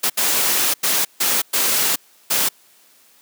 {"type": "noise bursts at uneven times", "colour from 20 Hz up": "white", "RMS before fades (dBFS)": -18, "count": 6, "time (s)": [[0.03, 0.1], [0.17, 0.74], [0.83, 1.05], [1.2, 1.42], [1.53, 1.96], [2.3, 2.49]], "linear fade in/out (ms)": 10, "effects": ["white hiss -53 dBFS RMS until 3.21 s", "high-pass 200 Hz 12 dB/octave"]}